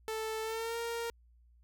sawtooth tone with pitch glide, 440 to 465.4 Hz, A4 to A#4, 0 to -3 cents, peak -31 dBFS, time 0.08-1.1 s, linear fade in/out 0 ms, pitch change +97 cents, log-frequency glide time 0.42-0.78 s, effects added 59 Hz sine -60 dBFS peak until 1.63 s

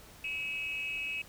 sine tone with amplitude modulation, 2575 Hz, E7, 41 cents flat, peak -29 dBFS, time 0.24-1.22 s, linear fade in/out 5 ms, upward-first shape sine, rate 287 Hz, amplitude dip 80%, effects tanh soft clip ceiling -26 dBFS + pink hiss -54 dBFS RMS until 1.28 s

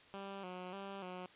10% pulse tone with vibrato, 189.2 Hz, F#3, 39 cents sharp, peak -36 dBFS, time 0.14-1.26 s, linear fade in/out 0 ms, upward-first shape square, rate 1.7 Hz, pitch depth 68 cents each way, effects white hiss -61 dBFS RMS until 1.35 s + resampled to 8000 Hz

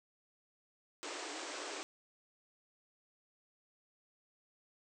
pink band-pass noise, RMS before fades -44 dBFS, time 1.03-1.83 s, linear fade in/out 0 ms, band 280 to 8400 Hz, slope 96 dB/octave, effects none

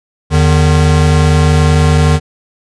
square tone pair together, 81.6 / 152.18 Hz, E2 / D#3, -17 / -38 cents, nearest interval major seventh, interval 1079 cents, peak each -10 dBFS, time 0.3-2.2 s, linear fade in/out 50 ms, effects resampled to 22050 Hz

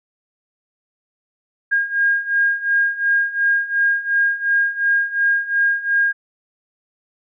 sine beating tone pair, 1620 / 1622.8 Hz, G#6 / G#6, -43 / -41 cents, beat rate 2.8 Hz, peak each -20 / -17 dBFS, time 1.71-6.13 s, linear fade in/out 20 ms, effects none

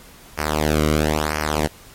sawtooth tone with flanger, 76.4 Hz, D#2, 31 cents flat, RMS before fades -20 dBFS, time 0.37-1.68 s, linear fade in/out 20 ms, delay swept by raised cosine 0.26 to 1.18 ms, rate 1 Hz, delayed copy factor -0.85, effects pink hiss -45 dBFS RMS until 1.94 s + MP3 64 kbps

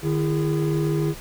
triangle tone cluster, 152.4 / 335.4 / 409.7 Hz, D#3 / E4 / G#4, -36 / +30 / -24 cents, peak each -20 / -24 / -25 dBFS, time 0.02-1.15 s, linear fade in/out 50 ms, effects pink hiss -40 dBFS RMS until 1.2 s

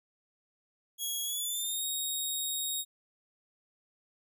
10% pulse tone with pitch glide, 3322 to 3750 Hz, G#7 to A#7, 0 to +10 cents, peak -25 dBFS, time 0.98-2.85 s, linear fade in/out 50 ms, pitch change +210 cents, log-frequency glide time 1.23-1.84 s, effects none

